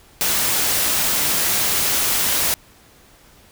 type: noise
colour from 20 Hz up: white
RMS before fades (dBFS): -19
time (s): 0.21-2.54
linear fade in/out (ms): 0
effects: pink hiss -50 dBFS RMS until 3.51 s